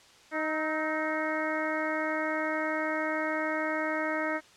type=harmonic tone with a mistuned harmonic; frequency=311.1 Hz; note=D#4; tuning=in tune; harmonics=1 / 2 / 3 / 4 / 5 / 6 / 7; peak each=-34 / -33 / -38 / -37 / -37 / -36 / -38 dBFS; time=0.31-4.41 s; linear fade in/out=50 ms; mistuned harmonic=4; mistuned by=+51 cents; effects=white hiss -56 dBFS RMS until 4.56 s + low-pass 6000 Hz 12 dB/octave